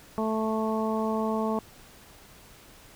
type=harmonic tone; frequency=219.6 Hz; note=A3; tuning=3 cents flat; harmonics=1 / 2 / 3 / 4 / 5; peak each=-28 / -31 / -33 / -34 / -35 dBFS; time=0.18-1.59 s; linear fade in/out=0 ms; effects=pink hiss -52 dBFS RMS until 2.95 s